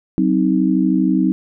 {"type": "chord", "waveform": "sine", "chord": "C diminished", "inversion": "second", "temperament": "just", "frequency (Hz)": [188.37, 261.6, 314], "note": ["Gb3", "C4", "Eb4"], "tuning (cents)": [31, 0, 16], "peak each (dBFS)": -17, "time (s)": [0.18, 1.32], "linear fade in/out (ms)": 0, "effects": []}